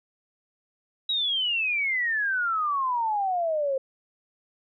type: exponential sweep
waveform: sine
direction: down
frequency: 3882 to 523.3 Hz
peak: -23 dBFS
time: 1.09-3.78 s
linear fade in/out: 5 ms
effects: none